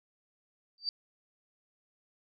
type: tone with exponential growth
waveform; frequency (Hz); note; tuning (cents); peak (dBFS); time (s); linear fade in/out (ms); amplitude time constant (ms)
sine; 4643; D8; -21; -26; 0.78-0.89; 1; 23
effects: none